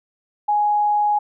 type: tone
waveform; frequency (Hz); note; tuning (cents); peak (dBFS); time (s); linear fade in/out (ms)
sine; 833; G#5; +5; -15; 0.48-1.19; 10
effects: none